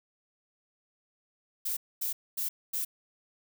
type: noise bursts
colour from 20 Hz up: violet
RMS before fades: -32 dBFS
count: 4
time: 1.65-2.85 s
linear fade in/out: 10 ms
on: 120 ms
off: 240 ms
effects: none